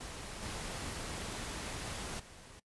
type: noise with level steps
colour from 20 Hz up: pink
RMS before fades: -45 / -41 / -54 dBFS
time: 0-2.6 s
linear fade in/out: 10 ms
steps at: 0.42 / 2.19 s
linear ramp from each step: 10 ms
effects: noise-tail reverb RT60 0.1 s tail -21 dB re dry + resampled to 24000 Hz